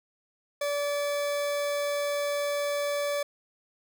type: tone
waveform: 40% pulse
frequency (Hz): 577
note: D5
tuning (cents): -31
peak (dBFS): -26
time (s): 0.61-3.23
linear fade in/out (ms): 5
effects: none